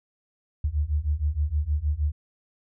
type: beating tone pair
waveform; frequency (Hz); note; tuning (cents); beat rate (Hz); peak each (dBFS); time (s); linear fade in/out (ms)
sine; 71.4 / 77.8; D2 / D#2; -48 / 0; 6.4; -26 / -25; 0.64-2.12; 5
effects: none